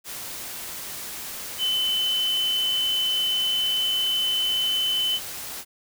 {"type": "tone in noise", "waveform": "sine", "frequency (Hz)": 3035, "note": "F#7", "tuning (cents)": 43, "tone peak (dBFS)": -21, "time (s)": [1.58, 5.2], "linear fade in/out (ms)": 50, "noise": "white", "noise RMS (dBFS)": -35, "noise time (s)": [0.04, 5.65], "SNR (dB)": 11, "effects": []}